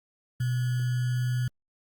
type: tone with sample-and-hold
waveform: sine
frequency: 124.3 Hz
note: B2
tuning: 12 cents sharp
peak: -24 dBFS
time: 0.4-1.48 s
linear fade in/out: 5 ms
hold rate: 1575 Hz
effects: Opus 32 kbps